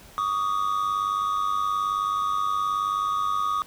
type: tone pair together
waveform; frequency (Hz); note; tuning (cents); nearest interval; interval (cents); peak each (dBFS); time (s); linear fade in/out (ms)
triangle; 1136 / 1234.9; C#6 / D#6; +42 / -13; minor second; 145; -25 / -23; 0.18-3.62; 0
effects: pink hiss -49 dBFS RMS until 3.66 s